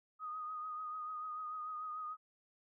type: tone with vibrato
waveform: sine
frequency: 1244.5 Hz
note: D#6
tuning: in tune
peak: -40 dBFS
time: 0.19-2.17 s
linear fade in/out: 50 ms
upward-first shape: triangle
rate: 6.8 Hz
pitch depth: 39 cents each way
effects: none